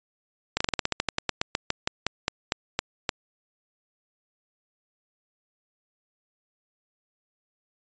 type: slowing click train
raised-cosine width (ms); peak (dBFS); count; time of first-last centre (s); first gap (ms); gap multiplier
0.2; -6; 21; 0.57-3.092; 35; 1.12
effects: resampled to 16000 Hz